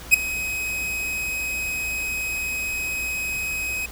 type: tone with ADSR envelope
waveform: 45% pulse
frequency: 2529 Hz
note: D#7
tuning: 28 cents sharp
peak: -7 dBFS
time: 0.11-3.86 s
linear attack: 30 ms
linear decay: 6 ms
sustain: -18 dB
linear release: 5 ms
effects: added 60 Hz sine -40 dBFS peak until 3.91 s + pink hiss -40 dBFS RMS until 3.91 s